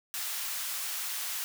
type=high-pass noise; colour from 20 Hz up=white; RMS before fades=-35 dBFS; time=0.14-1.44 s; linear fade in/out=0 ms; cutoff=1000 Hz; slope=12 dB/octave; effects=none